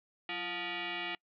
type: tone with frequency modulation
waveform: sine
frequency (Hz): 185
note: F#3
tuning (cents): 0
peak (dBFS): -35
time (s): 0.29-1.15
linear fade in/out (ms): 2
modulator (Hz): 528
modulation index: 5.8
effects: noise-tail reverb RT60 0.1 s tail -26 dB re dry